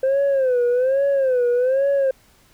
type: tone with vibrato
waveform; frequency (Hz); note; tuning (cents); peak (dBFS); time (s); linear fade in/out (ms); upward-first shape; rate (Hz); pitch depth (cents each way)
sine; 520; C5; -11; -13; 0.03-2.11; 5; sine; 1.2; 130
effects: tanh soft clip ceiling -14 dBFS + pink hiss -55 dBFS RMS until 2.53 s